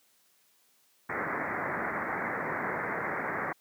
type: low-pass noise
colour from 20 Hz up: white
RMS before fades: -33 dBFS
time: 1.09-3.53 s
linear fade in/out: 10 ms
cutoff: 2100 Hz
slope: 96 dB/octave
effects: white hiss -67 dBFS RMS until 3.6 s + high-pass 150 Hz 12 dB/octave